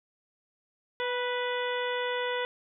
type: harmonic tone with a mistuned harmonic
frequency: 493.9 Hz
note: B4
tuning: in tune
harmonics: 1 / 2 / 3 / 4 / 5 / 6 / 7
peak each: -31 / -35 / -37 / -37 / -44 / -42 / -40 dBFS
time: 1-2.45 s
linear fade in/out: 0 ms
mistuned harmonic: 2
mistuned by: -20 cents
effects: none